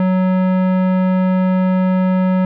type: tone with tanh clipping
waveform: sine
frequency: 185.6 Hz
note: F#3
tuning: 6 cents sharp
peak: -14 dBFS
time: 0-2.45 s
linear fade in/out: 2 ms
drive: 17 dB
effects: none